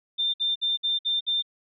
sine tone bursts, 3590 Hz, A7, 34 cents sharp, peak -22 dBFS, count 6, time 0.18-1.425 s, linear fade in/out 20 ms, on 160 ms, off 57 ms, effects none

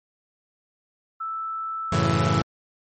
sine tone, 1318.5 Hz, E6, in tune, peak -27 dBFS, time 1.2-2.42 s, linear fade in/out 10 ms
sawtooth chord, F# minor seventh, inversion none, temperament equal with one note detuned, 92.5 / 110 / 138.59 / 166.44 Hz, F#2 / A2 / C#3 / E3, 0 / 0 / 0 / +17 cents, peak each -23 / -21 / -21 / -20 dBFS, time 1.92-2.42 s, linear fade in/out 5 ms
effects MP3 32 kbps

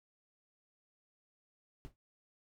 brown noise with exponential decay, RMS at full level -44 dBFS, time 1.85-1.96 s, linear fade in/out 0 ms, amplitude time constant 22 ms, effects none

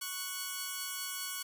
5% pulse tone pair together, 1108.7 / 1479.9 Hz, C#6 / F#6, 0 / 0 cents, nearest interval perfect fourth, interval 500 cents, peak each -28 dBFS, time 0.01-1.43 s, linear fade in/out 10 ms, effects none

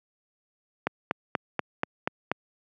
click train, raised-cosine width 0.5 ms, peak -9 dBFS, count 7, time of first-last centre 0.87-2.316 s, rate 4.15 Hz, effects high-pass 150 Hz 12 dB/octave

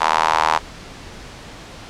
sawtooth tone with high-pass filter, 79.2 Hz, D#2, 31 cents sharp, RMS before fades -17 dBFS, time 0-0.59 s, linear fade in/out 20 ms, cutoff 930 Hz, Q 3.9, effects pink hiss -37 dBFS RMS until 1.89 s + low-pass 6000 Hz 12 dB/octave

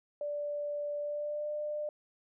sine tone with pitch glide, 585 to 598 Hz, D5 to D5, -7 to +31 cents, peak -33 dBFS, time 0.21-1.89 s, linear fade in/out 2 ms, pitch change +38 cents, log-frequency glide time 0.98-1.5 s, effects none

